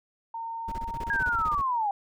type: tone with pitch glide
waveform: sine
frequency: 914 to 926.8 Hz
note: A#5 to A#5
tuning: -34 to -10 cents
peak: -32 dBFS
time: 0.34-1.55 s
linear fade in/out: 5 ms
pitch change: +24 cents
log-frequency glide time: 0.68-1.05 s
type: noise bursts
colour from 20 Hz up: brown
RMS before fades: -35 dBFS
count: 15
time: 0.68-1.616 s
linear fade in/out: 5 ms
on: 40 ms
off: 24 ms
type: linear sweep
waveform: sine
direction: down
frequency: 1653 to 784 Hz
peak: -24 dBFS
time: 1.1-1.91 s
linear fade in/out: 2 ms
effects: none